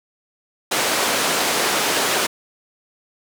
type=band-pass noise; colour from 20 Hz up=pink; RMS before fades=-20 dBFS; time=0.71-2.27 s; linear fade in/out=10 ms; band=380 to 11000 Hz; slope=12 dB/octave; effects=none